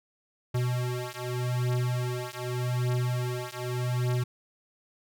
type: beating tone pair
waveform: square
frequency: 123.47 / 124.31 Hz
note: B2 / B2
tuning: 0 / +12 cents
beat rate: 0.84 Hz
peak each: -31 dBFS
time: 0.54-4.24 s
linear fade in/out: 10 ms
effects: none